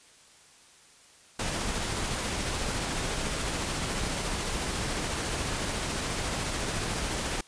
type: noise with tremolo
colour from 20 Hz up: pink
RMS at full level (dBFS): -30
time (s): 1.39-7.41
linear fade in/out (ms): 5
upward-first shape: triangle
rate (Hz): 14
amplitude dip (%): 25
effects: white hiss -56 dBFS RMS until 7.47 s + resampled to 22050 Hz